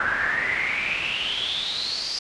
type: noise with band-pass filter sweep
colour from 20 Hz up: brown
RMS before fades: -26 dBFS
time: 0-2.19 s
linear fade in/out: 5 ms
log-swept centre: 1500 to 5000 Hz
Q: 9.9
effects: resampled to 24000 Hz